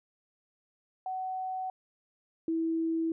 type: tone pair in turn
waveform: sine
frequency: 750 / 326.6 Hz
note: F#5 / E4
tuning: +23 / -16 cents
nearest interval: octave + major second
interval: 1439 cents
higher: first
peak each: -32 / -27 dBFS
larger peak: second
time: 1.06-1.7 / 2.48-3.12 s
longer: neither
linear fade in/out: 2 ms
effects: none